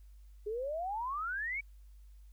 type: exponential sweep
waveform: sine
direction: up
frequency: 406.9 to 2312 Hz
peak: -34 dBFS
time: 0.46-1.61 s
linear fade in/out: 10 ms
effects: added 50 Hz sine -52 dBFS peak until 2.32 s + white hiss -75 dBFS RMS until 2.32 s